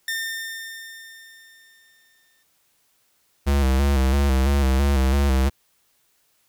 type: tone with exponential decay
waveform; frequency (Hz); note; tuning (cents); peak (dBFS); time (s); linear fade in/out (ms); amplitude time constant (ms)
sawtooth; 1809; A6; +48; -20; 0.08-2.43; 2; 510
type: tone with vibrato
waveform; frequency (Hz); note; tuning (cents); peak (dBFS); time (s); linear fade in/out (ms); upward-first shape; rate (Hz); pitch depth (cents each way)
square; 68; C#2; -33; -17; 3.46-5.5; 20; square; 3; 56
effects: white hiss -65 dBFS RMS until 6.48 s